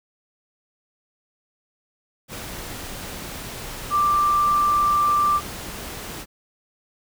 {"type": "tone in noise", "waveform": "sine", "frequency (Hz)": 1179, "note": "D6", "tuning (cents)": 6, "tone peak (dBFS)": -16, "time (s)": [3.9, 5.41], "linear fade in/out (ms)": 50, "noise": "pink", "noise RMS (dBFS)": -34, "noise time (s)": [2.28, 6.26], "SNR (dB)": 15, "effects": []}